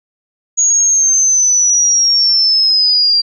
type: linear sweep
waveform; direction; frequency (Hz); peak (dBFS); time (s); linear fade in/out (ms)
sine; down; 6710 to 4722; -8; 0.57-3.22; 20
effects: none